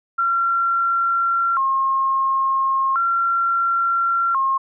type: tone with vibrato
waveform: sine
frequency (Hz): 1212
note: D#6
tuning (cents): -46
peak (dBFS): -16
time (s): 0.18-4.58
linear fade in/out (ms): 10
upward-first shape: square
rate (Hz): 0.36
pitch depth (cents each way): 210
effects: none

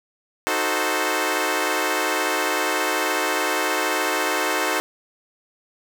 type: chord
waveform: 10% pulse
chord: D# diminished seventh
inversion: none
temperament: equal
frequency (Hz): 311.1 / 370 / 440 / 523.3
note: D#4 / F#4 / A4 / C5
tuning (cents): 0 / 0 / 0 / 0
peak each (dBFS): -18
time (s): 0.47-4.8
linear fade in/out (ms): 0
effects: none

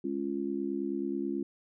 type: chord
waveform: sine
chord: Db major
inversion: second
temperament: just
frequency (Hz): 207.9 / 277.2 / 346.5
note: Ab3 / Db4 / F4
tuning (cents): +2 / 0 / -14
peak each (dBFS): -37 / -34 / -34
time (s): 0.04-1.43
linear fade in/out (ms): 5
effects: none

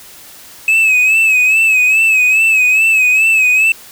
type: tone with vibrato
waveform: triangle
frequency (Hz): 2573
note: E7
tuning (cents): -43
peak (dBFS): -6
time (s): 0.68-3.72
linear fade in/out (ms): 2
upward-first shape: sine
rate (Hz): 2.4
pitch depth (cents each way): 64
effects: white hiss -37 dBFS RMS until 3.91 s

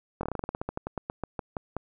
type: slowing click train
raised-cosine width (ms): 1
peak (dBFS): -17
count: 20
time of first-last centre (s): 0.21-1.766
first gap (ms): 22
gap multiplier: 1.13
effects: none

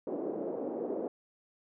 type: band-pass noise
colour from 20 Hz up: white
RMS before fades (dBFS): -36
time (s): 0.07-1.08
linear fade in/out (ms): 2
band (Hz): 260 to 520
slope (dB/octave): 24
effects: none

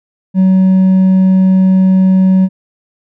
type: tone with hard clipping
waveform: sine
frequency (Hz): 188.1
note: F#3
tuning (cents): +29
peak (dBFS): -6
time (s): 0.34-2.49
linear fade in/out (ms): 50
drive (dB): 2
effects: none

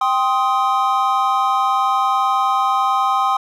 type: chord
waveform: triangle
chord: C minor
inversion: second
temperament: just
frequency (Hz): 784.9 / 1046.5 / 1255.8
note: G5 / C6 / Eb6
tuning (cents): +2 / 0 / +16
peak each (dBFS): -17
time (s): 0.01-3.37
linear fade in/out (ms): 5
effects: none

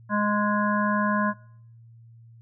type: harmonic tone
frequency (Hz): 207.7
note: G#3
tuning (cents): 0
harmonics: 1 / 3 / 5 / 7 / 8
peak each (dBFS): -24 / -30 / -26 / -32 / -30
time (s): 0.09-1.34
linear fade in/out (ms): 50
effects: noise-tail reverb RT60 0.7 s tail -24 dB re dry + added 115 Hz sine -47 dBFS peak until 2.41 s

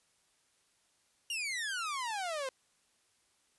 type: exponential sweep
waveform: sawtooth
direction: down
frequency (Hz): 2889 to 510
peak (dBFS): -31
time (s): 1.3-2.49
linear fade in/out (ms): 2
effects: white hiss -72 dBFS RMS until 3.58 s + resampled to 24000 Hz

